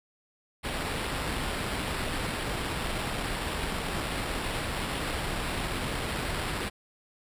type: noise with sample-and-hold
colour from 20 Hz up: pink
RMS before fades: -32 dBFS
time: 0.63-6.7 s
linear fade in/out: 20 ms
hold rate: 6300 Hz
effects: resampled to 32000 Hz